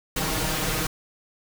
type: noise with comb filter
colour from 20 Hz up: pink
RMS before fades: -26 dBFS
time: 0.16-0.87 s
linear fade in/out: 5 ms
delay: 6.4 ms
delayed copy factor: +1
effects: none